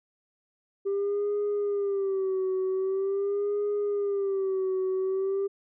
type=tone with vibrato; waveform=sine; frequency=393.6 Hz; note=G4; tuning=7 cents sharp; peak=-23 dBFS; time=0.85-5.48 s; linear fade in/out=20 ms; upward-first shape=sine; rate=0.44 Hz; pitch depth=80 cents each way; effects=tanh soft clip ceiling -23 dBFS